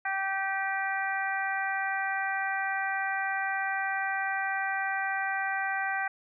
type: harmonic tone with a mistuned harmonic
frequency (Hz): 388.1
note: G4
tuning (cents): -17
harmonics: 2 / 3 / 4 / 5 / 6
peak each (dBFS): -32 / -40 / -32 / -34 / -40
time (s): 0.05-6.08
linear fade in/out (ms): 5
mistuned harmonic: 6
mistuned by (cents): +36
effects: none